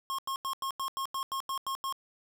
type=tone bursts; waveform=square; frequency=1078 Hz; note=C#6; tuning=49 cents flat; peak=-32 dBFS; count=11; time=0.1-1.925 s; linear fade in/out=0 ms; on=85 ms; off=89 ms; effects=none